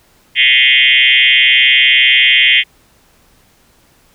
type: tone with frequency modulation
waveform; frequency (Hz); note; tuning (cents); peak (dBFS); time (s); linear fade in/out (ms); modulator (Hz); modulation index
sine; 2625; E7; -8; -6; 0.35-2.64; 50; 131; 5.4
effects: pink hiss -51 dBFS RMS until 4.14 s